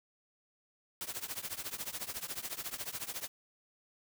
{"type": "noise with tremolo", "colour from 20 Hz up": "white", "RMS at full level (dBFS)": -37, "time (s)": [1.01, 3.28], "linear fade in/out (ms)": 0, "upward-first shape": "triangle", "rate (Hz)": 14, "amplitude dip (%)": 95, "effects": []}